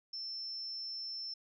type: tone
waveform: sine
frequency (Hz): 5340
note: E8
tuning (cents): +22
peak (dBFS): -39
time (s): 0.13-1.34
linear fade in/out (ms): 5
effects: none